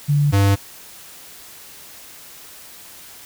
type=tone pair in turn; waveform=sine / square; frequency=145.1 / 99.3 Hz; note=D3 / G2; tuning=-21 / +23 cents; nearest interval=perfect fifth; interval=656 cents; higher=first; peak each=-13 dBFS; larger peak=neither; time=0.08-0.32 / 0.32-0.56 s; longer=neither; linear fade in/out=20 ms; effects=white hiss -41 dBFS RMS until 3.25 s